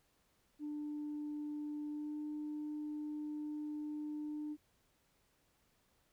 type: tone with pitch glide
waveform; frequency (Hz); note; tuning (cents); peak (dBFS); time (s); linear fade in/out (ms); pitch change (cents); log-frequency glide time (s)
sine; 297.3 to 300.2; D4 to D4; +21 to +38; -38; 0.59-4.57; 50; +17; 1.89-2.17
effects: tanh soft clip ceiling -36 dBFS + pink hiss -75 dBFS RMS until 6.12 s